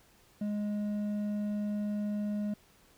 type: tone with hard clipping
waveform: sine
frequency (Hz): 207.7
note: G#3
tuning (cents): 0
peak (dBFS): -32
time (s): 0.41-2.54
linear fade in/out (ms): 5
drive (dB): 5
effects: pink hiss -63 dBFS RMS until 2.97 s